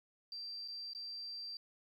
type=tone with dropouts; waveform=triangle; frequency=4699 Hz; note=D8; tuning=in tune; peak=-39 dBFS; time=0.32-1.57 s; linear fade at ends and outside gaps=2 ms; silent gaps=0.678-0.683 / 0.934-0.949 s; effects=tanh soft clip ceiling -41 dBFS + 12-bit